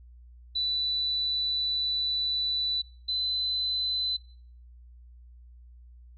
sine tone pair in turn, 3974 / 4025 Hz, B7 / B7, +10 / +32 cents, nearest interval unison, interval 22 cents, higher second, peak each -26 dBFS, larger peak neither, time 0.55-2.82 / 3.08-4.17 s, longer first, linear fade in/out 10 ms, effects noise-tail reverb RT60 0.5 s tail -21 dB re dry + added 60 Hz sine -48 dBFS peak until 6.17 s

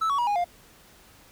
triangle tone with pitch steps, 1312 / 1122.5 / 960.4 / 821.7 / 703.1 Hz, E6 / C#6 / B5 / G#5 / F5, -9 / +21 / -49 / -19 / +11 cents, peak -20 dBFS, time 0.01-0.445 s, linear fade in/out 10 ms, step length 87 ms, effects pink hiss -54 dBFS RMS until 1.31 s

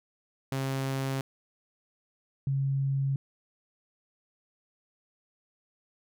sawtooth / sine tone pair in turn, 134.5 / 136.77 Hz, C3 / C#3, +48 / -23 cents, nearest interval unison, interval 29 cents, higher second, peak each -25 dBFS, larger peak neither, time 0.52-1.21 / 2.47-3.16 s, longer neither, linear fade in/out 2 ms, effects none

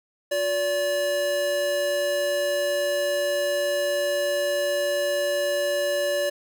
square tone pair together, 360 / 576.6 Hz, F#4 / D5, -47 / -32 cents, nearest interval minor sixth, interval 815 cents, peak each -35 / -23 dBFS, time 0.31-6.3 s, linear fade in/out 10 ms, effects none

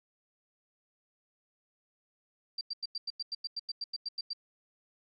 sine tone bursts, 4704 Hz, D8, 2 cents sharp, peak -33 dBFS, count 15, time 2.58-4.333 s, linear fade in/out 5 ms, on 31 ms, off 92 ms, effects none

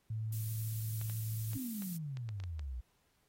sine tone with vibrato, 110 Hz, A2, in tune, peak -35 dBFS, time 0.1-1.57 s, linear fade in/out 5 ms, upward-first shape triangle, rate 18 Hz, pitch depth 14 cents each way
violet noise, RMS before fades -45 dBFS, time 0.32-1.97 s, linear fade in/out 5 ms
clicks, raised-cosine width 0.2 ms, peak -33 dBFS, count 9, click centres 1.014 / 1.098 / 1.533 / 1.822 / 2.171 / 2.29 / 2.401 / 2.438 / 2.594 s
sine exponential sweep, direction down, 277.2 to 57.9 Hz, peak -38 dBFS, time 1.55-2.81 s, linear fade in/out 10 ms
effects pink hiss -75 dBFS RMS until 3.28 s + AAC 48 kbps

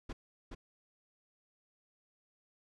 brown noise with echo, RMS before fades -40 dBFS, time 0.09-0.13 s, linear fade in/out 10 ms, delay 420 ms, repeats 1, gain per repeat -4 dB, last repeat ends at 0.55 s, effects low-pass 7000 Hz 12 dB/octave

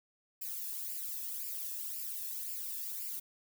violet noise with flanger, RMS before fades -40 dBFS, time 0.41-3.2 s, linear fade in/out 10 ms, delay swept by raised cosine 0.4 to 1.17 ms, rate 1.9 Hz, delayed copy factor +0.65, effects none

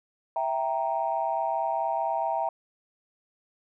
sine chord, E diminished, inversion none, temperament equal, 659.3 / 784 / 932.3 Hz, E5 / G5 / Bb5, 0 / 0 / 0 cents, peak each -29 dBFS, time 0.36-2.49 s, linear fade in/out 2 ms, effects tanh soft clip ceiling -15 dBFS

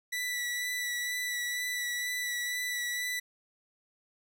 sawtooth tone with vibrato, 1964 Hz, B6, 10 cents flat, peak -28 dBFS, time 0.12-3.2 s, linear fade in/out 10 ms, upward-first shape sine, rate 2.1 Hz, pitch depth 17 cents each way, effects none

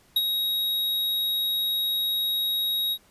square tone with ADSR envelope, 3794 Hz, A#7, 30 cents sharp, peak -18 dBFS, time 0.16-2.98 s, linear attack 5 ms, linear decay 41 ms, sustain -6 dB, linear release 58 ms, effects pink hiss -59 dBFS RMS until 3.1 s + resampled to 32000 Hz

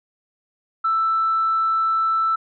sine tone, 1324 Hz, E6, 7 cents sharp, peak -16 dBFS, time 0.84-2.36 s, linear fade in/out 10 ms, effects tanh soft clip ceiling -12 dBFS

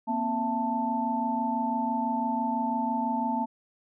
sine tone cluster, 235.2 / 261.2 / 667 / 884 Hz, A#3 / C4 / E5 / A5, +16 / -3 / +20 / +8 cents, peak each -30 / -34 / -37 / -28 dBFS, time 0.07-3.46 s, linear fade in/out 20 ms, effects none

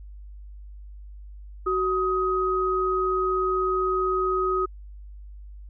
sine tone pair together, 374.1 / 1258.3 Hz, F#4 / D#6, +19 / +19 cents, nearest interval octave + major sixth, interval 2100 cents, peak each -24 dBFS, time 1.66-4.66 s, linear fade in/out 10 ms, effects added 50 Hz sine -39 dBFS peak until 5.69 s

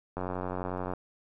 click train, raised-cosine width 1 ms, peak -20 dBFS, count 71, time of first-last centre 0.17-0.936 s, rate 91.4 Hz, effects none

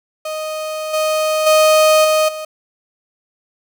35% pulse tone with level steps, 622.3 Hz, D#5, in tune, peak -20 / -13 / -7 / -10 / -23 dBFS, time 0.25-2.45 s, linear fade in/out 5 ms, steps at 0.93 / 1.46 / 2.04 / 2.28 s, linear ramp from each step 10 ms, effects none

